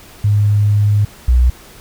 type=tone pair in turn; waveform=sine; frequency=103.6 / 61.6 Hz; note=G#2 / B1; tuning=-4 / -4 cents; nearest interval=major sixth; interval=900 cents; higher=first; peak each=-9 / -7 dBFS; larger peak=second; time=0.24-1.05 / 1.28-1.5 s; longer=first; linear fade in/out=5 ms; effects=pink hiss -40 dBFS RMS until 1.8 s